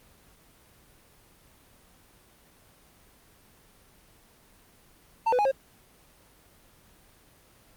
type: tone with pitch steps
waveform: triangle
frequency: 899 / 498.1 / 830 / 537 Hz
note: A5 / B4 / G#5 / C5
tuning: +37 / +15 / -1 / +45 cents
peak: -19 dBFS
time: 5.26-5.516 s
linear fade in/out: 10 ms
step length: 64 ms
effects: pink hiss -58 dBFS RMS until 7.76 s + Opus 24 kbps